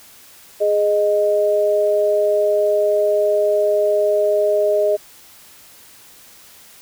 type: tone pair together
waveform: sine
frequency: 415.3 / 618.7 Hz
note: G#4 / D#5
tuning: 0 / -10 cents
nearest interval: perfect fifth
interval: 690 cents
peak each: -18 / -15 dBFS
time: 0.6-4.97 s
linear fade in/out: 20 ms
effects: white hiss -45 dBFS RMS until 6.81 s